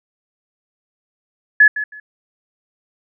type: tone with echo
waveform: sine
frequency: 1706 Hz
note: G#6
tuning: 46 cents sharp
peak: -5 dBFS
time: 1.6-1.68 s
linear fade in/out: 5 ms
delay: 160 ms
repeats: 2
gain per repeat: -14 dB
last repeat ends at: 2 s
effects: none